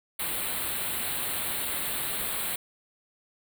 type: band-stop noise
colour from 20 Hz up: white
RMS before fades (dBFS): -31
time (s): 0.19-2.56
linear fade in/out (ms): 5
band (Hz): 4300 to 8000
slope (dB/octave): 96
effects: none